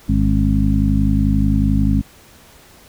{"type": "harmonic tone with a mistuned harmonic", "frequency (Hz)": 51.3, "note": "G#1", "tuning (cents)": -21, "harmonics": [1, 2, 3, 4, 5], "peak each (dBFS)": [-17, -19, -22, -18, -20], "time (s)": [0.08, 2.02], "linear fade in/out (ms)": 20, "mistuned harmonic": 5, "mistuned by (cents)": 89, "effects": ["pink hiss -46 dBFS RMS until 2.88 s"]}